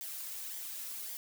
blue noise with flanger, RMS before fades -42 dBFS, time 0.01-1.17 s, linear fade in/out 0 ms, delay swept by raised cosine 0.73 to 2.63 ms, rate 1.8 Hz, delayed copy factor -0.5, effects none

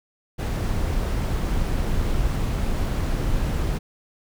brown noise, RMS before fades -23 dBFS, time 0.38-3.79 s, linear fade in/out 20 ms, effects none

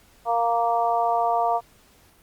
harmonic tone, 233.1 Hz, A#3, in tune, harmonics 2 / 3 / 4 / 5, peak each -30 / -21 / -25 / -29 dBFS, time 0.25-1.61 s, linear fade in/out 50 ms, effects pink hiss -56 dBFS RMS until 2.22 s + Opus 48 kbps

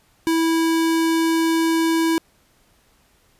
square tone, 327.4 Hz, E4, 12 cents flat, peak -17 dBFS, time 0.27-2.18 s, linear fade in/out 0 ms, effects pink hiss -59 dBFS RMS until 3.39 s + resampled to 32000 Hz

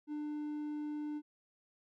triangle tone, 298.6 Hz, D4, 29 cents sharp, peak -35 dBFS, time 0.07-1.22 s, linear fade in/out 50 ms, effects none

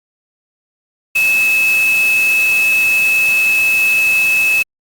sine tone in noise, 2595 Hz, E7, 28 cents flat, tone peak -10 dBFS, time 1.15-4.63 s, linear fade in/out 10 ms, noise white, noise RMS -25 dBFS, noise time 1.15-4.63 s, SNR +12 dB, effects Opus 48 kbps

